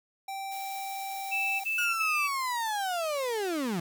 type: tone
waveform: square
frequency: 780 Hz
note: G5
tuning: 9 cents flat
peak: -35 dBFS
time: 0.28-1.64 s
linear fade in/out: 5 ms
type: noise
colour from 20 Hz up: blue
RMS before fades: -45 dBFS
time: 0.51-1.86 s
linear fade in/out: 10 ms
type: tone bursts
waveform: sine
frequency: 2637 Hz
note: E7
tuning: in tune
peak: -27 dBFS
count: 3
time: 1.31-2.28 s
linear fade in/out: 20 ms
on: 290 ms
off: 50 ms
type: linear sweep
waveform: 35% pulse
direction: down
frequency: 1454 to 160 Hz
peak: -27 dBFS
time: 1.78-3.8 s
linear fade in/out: 5 ms
effects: none